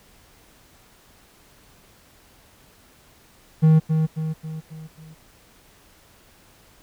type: tone with echo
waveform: triangle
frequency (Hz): 157.9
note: D#3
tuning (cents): +26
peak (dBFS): -9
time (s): 3.62-3.8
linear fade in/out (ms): 20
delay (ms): 270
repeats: 5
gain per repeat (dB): -6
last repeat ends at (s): 5.15
effects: pink hiss -54 dBFS RMS until 6.82 s